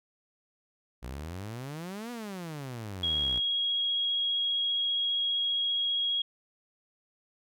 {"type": "exponential two-way sweep", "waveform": "sawtooth", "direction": "up then down", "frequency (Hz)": [58.27, 246.9, 58.27], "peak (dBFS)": -33, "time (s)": [1.02, 3.4], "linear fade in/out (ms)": 20, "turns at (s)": 2.11}
{"type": "tone with vibrato", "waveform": "sine", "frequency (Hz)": 3297, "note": "G#7", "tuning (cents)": -13, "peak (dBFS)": -26, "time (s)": [3.03, 6.22], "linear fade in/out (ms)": 5, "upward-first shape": "sine", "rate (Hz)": 15, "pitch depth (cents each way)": 10}
{"effects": []}